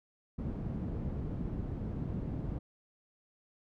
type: low-pass noise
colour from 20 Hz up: white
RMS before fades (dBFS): -37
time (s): 0.38-2.59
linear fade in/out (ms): 10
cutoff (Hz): 180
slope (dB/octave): 12
effects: none